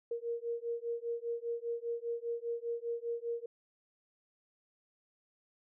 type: beating tone pair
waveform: sine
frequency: 466.2 / 471.2 Hz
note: A#4 / A#4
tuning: 0 / +19 cents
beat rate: 5 Hz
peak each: -38 / -38 dBFS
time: 0.11-3.46 s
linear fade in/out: 5 ms
effects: none